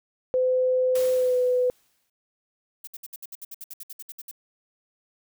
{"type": "tone with pitch glide", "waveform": "sine", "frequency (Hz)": [510, 499.8], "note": ["C5", "B4"], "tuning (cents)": [-44, 21], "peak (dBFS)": -19, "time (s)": [0.34, 1.7], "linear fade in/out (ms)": 0, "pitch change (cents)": -35, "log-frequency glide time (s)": [1.13, 1.37]}
{"type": "noise with exponential decay", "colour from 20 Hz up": "white", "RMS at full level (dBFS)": -35, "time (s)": [0.95, 2.1], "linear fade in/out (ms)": 5, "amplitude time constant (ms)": 250}
{"type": "noise bursts", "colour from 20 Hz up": "violet", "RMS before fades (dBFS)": -38, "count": 16, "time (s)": [2.84, 4.313], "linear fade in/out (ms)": 5, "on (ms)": 33, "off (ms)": 63}
{"effects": []}